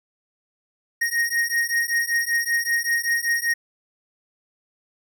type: beating tone pair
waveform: square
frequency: 1864.7 / 1869.9 Hz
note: A#6 / A#6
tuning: 0 / +5 cents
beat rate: 5.2 Hz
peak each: -24 dBFS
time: 1.01-3.54 s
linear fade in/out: 10 ms
effects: none